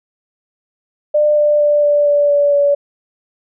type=tone with pitch steps; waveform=sine; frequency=598 / 593.5 / 589.1 / 584.7 / 580.3 / 576 / 571.7 Hz; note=D5 / D5 / D5 / D5 / D5 / D5 / D5; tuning=+31 / +18 / +5 / -8 / -21 / -34 / -47 cents; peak=-9 dBFS; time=1.14-2.75 s; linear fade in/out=10 ms; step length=230 ms; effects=none